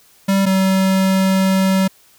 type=tone pair in turn; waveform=square; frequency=195 / 190.66 Hz; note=G3 / G3; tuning=-9 / -48 cents; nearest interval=unison; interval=39 cents; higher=first; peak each=-13 dBFS; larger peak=neither; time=0.28-0.46 / 0.46-1.88 s; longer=second; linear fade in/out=10 ms; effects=white hiss -51 dBFS RMS until 2.18 s